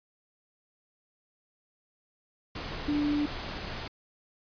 sine tone in noise, 293.7 Hz, D4, in tune, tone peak -25 dBFS, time 2.88-3.26 s, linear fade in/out 5 ms, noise pink, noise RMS -37 dBFS, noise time 2.55-3.88 s, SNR +9 dB, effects resampled to 11025 Hz

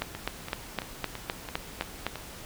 two click trains, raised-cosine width 0.3 ms, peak -20 / -12 dBFS, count 7 / 9, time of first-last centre 0.15-2.157 / 0.02-2.066 s, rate 2.99 / 3.91 Hz, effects pink hiss -44 dBFS RMS until 2.45 s

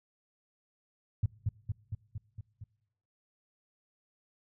sine tone with echo, 103.83 Hz, G#2, in tune, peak -23 dBFS, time 1.23-1.26 s, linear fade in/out 5 ms, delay 230 ms, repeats 6, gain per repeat -3 dB, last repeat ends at 2.64 s, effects noise-tail reverb RT60 1.0 s tail -23 dB re dry

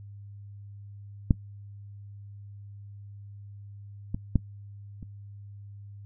clicks, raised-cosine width 5 ms, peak -7 / -17 / -9 / -27 dBFS, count 4, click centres 1.308 / 4.145 / 4.357 / 5.028 s, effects noise-tail reverb RT60 0.1 s tail -19 dB re dry + added 101 Hz sine -42 dBFS peak until 6.05 s

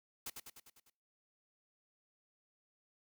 white noise with echo, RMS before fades -43 dBFS, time 0.26-0.3 s, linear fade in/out 5 ms, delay 100 ms, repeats 6, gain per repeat -4 dB, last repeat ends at 0.9 s, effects noise-tail reverb RT60 0.5 s tail -24 dB re dry

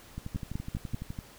two click trains, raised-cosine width 5 ms, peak -20 / -24 dBFS, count 4 / 13, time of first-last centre 0.36-0.945 / 0.18-1.188 s, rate 5.13 / 11.9 Hz, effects pink hiss -53 dBFS RMS until 1.38 s

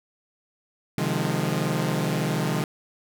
sawtooth chord, F minor seventh, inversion second, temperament equal with one note detuned, 130.81 / 152.89 / 174.61 / 207.7 Hz, C3 / Eb3 / F3 / Ab3, 0 / -30 / 0 / 0 cents, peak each -26 / -23 / -25 / -26 dBFS, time 0.98-2.64 s, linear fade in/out 2 ms, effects none

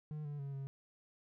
triangle tone with pitch steps, 151.9 / 145.7 / 139.1 / 136.7 Hz, D#3 / D3 / C#3 / C#3, -41 / -13 / +6 / -24 cents, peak -38 dBFS, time 0.11-0.67 s, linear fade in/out 0 ms, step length 140 ms, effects none

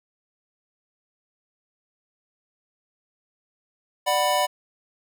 square chord, B minor, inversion first, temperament just, 592.7 / 740.8 / 987.8 Hz, D5 / F#5 / B5, +16 / +2 / 0 cents, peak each -25 dBFS, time 4.06-4.47 s, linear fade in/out 20 ms, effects none

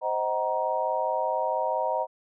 sine chord, C half-diminished seventh, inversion none, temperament just, 523.3 / 627.9 / 753.5 / 941.9 Hz, C5 / Eb5 / Gb5 / Bb5, 0 / +16 / +31 / +18 cents, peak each -31 / -29 / -32 / -28 dBFS, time 0.01-2.07 s, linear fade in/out 50 ms, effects none

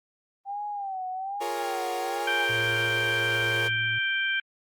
sine tone with vibrato, 784 Hz, G5, in tune, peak -30 dBFS, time 0.45-2.49 s, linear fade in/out 50 ms, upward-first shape sine, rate 1.2 Hz, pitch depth 100 cents each way
sawtooth chord, Bb minor seventh, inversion second, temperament equal, 349.2 / 415.3 / 466.2 / 554.4 Hz, F4 / Ab4 / Bb4 / Db5, 0 / 0 / 0 / 0 cents, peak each -33 / -34 / -31 / -33 dBFS, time 1.4-3.69 s, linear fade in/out 20 ms
harmonic tone, 784 Hz, G5, in tune, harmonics 2 / 3 / 4, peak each -26 / -30 / -32 dBFS, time 2.27-4.4 s, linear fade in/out 5 ms
triangle tone with tremolo, 113.7 Hz, A#2, 43 cents flat, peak -31 dBFS, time 2.49-3.99 s, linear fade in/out 10 ms, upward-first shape sine, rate 1.2 Hz, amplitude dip 25%
effects Opus 32 kbps

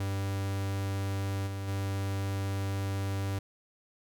45% pulse tone with level steps, 98 Hz, G2, in tune, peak -30 / -34 / -30 dBFS, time 0-3.39 s, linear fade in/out 5 ms, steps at 1.46 / 1.67 s, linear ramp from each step 20 ms, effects none

